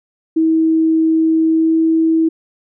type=tone with pitch glide; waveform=sine; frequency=321.5 to 323.7 Hz; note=E4 to E4; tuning=-43 to -31 cents; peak=-10 dBFS; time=0.36-2.29 s; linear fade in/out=10 ms; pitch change=+12 cents; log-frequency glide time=1.49-1.76 s; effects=none